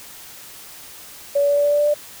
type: tone with pitch steps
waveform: sine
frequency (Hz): 568 / 571.3 / 574.6 / 577.9 / 581.3 / 584.6 / 588 / 591.4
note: C#5 / D5 / D5 / D5 / D5 / D5 / D5 / D5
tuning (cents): +42 / -48 / -38 / -28 / -18 / -8 / +2 / +12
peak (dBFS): -14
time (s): 1.35-1.942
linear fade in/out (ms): 10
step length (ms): 74
effects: white hiss -40 dBFS RMS until 2.2 s